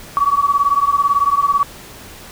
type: beating tone pair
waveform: sine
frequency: 1127 / 1145 Hz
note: C#6 / D6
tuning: +28 / -44 cents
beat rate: 18 Hz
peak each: -15 dBFS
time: 0.17-1.63 s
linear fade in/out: 0 ms
effects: pink hiss -37 dBFS RMS until 2.31 s